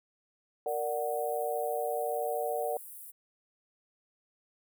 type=chord; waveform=sine; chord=Bb augmented; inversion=none; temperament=equal; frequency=466.2 / 587.3 / 740 Hz; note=Bb4 / D5 / F#5; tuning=0 / 0 / 0 cents; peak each=-34 dBFS; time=0.66-2.77 s; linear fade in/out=2 ms
type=high-pass noise; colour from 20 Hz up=pink; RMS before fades=-47 dBFS; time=0.67-3.12 s; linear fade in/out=20 ms; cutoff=9400 Hz; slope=48 dB/octave
effects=none

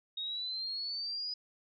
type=exponential sweep; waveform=sine; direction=up; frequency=3729 to 4978 Hz; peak=-35 dBFS; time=0.17-1.34 s; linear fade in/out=5 ms; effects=none

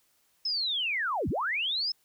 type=linear two-way sweep; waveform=sine; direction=down then up; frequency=5274 to 53.5 to 5274 Hz; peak=-27 dBFS; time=0.45-1.92 s; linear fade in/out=5 ms; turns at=1.29 s; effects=white hiss -69 dBFS RMS until 2.04 s

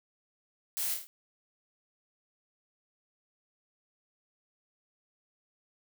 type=noise with echo; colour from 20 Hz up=blue; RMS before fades=-34 dBFS; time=0.77-0.94 s; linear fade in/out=0 ms; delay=26 ms; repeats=5; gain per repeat=-4 dB; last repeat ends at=1.07 s; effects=none

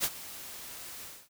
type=noise with ADSR envelope; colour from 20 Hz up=white; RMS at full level=-27 dBFS; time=0-1.29 s; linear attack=40 ms; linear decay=49 ms; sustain=-17 dB; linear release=250 ms; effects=none

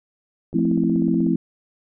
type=click train; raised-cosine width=2 ms; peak=-24 dBFS; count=13; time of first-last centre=0.53-1.266 s; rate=16.3 Hz
type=chord; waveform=sine; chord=F major seventh; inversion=none; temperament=equal; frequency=174.61 / 220 / 261.6 / 329.6 Hz; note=F3 / A3 / C4 / E4; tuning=0 / 0 / 0 / 0 cents; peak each=-22 dBFS; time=0.54-1.36 s; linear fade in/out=5 ms
effects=none

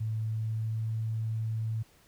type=tone with pitch glide; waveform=sine; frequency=110 to 111.28 Hz; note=A2 to A2; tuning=0 to +20 cents; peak=-29 dBFS; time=0-1.83 s; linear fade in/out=10 ms; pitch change=+20 cents; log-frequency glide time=0.13-0.91 s; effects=pink hiss -62 dBFS RMS until 2.07 s

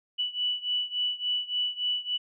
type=beating tone pair; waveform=sine; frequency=2960 / 2963.5 Hz; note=F#7 / F#7; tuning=0 / +2 cents; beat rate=3.5 Hz; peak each=-29 / -31 dBFS; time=0.18-2.18 s; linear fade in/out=20 ms; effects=none

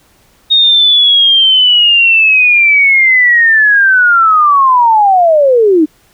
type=linear sweep; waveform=sine; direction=down; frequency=3729 to 292.4 Hz; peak=-4 dBFS; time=0.5-5.86 s; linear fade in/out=20 ms; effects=pink hiss -49 dBFS RMS until 6.13 s

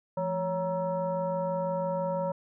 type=tone with frequency modulation; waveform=sine; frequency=556 Hz; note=C#5; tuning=5 cents sharp; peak=-27 dBFS; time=0.17-2.32 s; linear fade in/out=5 ms; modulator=386 Hz; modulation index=0.99; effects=none

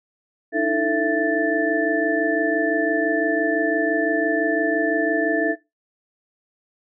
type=tone cluster; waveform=sine; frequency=299.4 / 325.3 / 443.8 / 668 / 1760 Hz; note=D4 / E4 / A4 / E5 / A6; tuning=+33 / -23 / +15 / +23 / 0 cents; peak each=-24 dBFS; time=0.52-5.56 s; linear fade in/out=50 ms; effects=noise-tail reverb RT60 0.2 s tail -18 dB re dry

